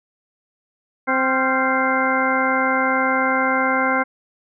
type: harmonic tone with a mistuned harmonic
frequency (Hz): 261.6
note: C4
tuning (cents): 0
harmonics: 1 / 2 / 3 / 4 / 5 / 6 / 8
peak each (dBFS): -24 / -24 / -24 / -24 / -24 / -24 / -24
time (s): 1.07-4.04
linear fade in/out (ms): 20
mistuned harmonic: 5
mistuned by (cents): +88
effects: none